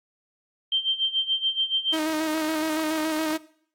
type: tone with tremolo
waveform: sine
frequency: 3141 Hz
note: G7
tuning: 3 cents sharp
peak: -19 dBFS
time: 0.72-1.97 s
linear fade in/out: 2 ms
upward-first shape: sine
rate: 7 Hz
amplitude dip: 80%
type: tone with vibrato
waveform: sawtooth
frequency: 313.6 Hz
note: D#4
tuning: 14 cents sharp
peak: -20 dBFS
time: 1.92-3.38 s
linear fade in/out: 20 ms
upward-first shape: square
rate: 7.1 Hz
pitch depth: 28 cents each way
effects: noise-tail reverb RT60 0.6 s tail -20 dB re dry + AAC 64 kbps